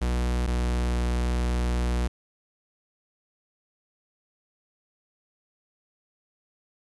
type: tone pair in turn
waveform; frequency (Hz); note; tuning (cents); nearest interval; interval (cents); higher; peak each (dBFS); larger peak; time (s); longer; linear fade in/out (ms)
45% pulse; 60.8 / 60.52; B1 / B1; -26 / -34; unison; 8; first; -23; neither; 0.01-0.47 / 0.47-2.08; second; 10
effects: resampled to 24000 Hz + 10-bit